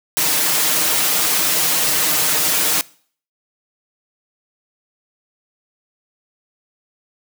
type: noise with comb filter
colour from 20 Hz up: white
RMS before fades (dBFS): -17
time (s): 0.17-2.81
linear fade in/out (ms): 0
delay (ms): 6.5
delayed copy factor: +0.9
effects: noise-tail reverb RT60 0.5 s tail -22 dB re dry + high-pass 150 Hz 12 dB/octave